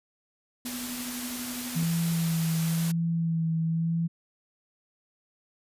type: noise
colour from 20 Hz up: white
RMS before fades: -36 dBFS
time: 0.65-2.92 s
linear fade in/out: 10 ms
type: tone with tremolo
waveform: sine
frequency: 246.2 Hz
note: B3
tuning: 5 cents flat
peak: -33 dBFS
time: 0.65-1.83 s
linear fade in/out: 0 ms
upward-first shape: triangle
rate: 12 Hz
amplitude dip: 50%
type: tone with vibrato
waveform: sine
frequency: 164.81 Hz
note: E3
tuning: in tune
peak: -24 dBFS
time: 1.75-4.08 s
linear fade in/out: 20 ms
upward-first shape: sine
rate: 0.97 Hz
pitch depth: 24 cents each way
effects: resampled to 32000 Hz